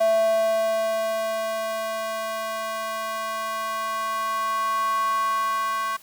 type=tone with high-pass filter sweep; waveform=square; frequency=221.2 Hz; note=A3; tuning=9 cents sharp; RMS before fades=-25 dBFS; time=0-5.97 s; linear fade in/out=10 ms; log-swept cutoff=670 to 1200 Hz; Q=7.3; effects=white hiss -51 dBFS RMS until 6.02 s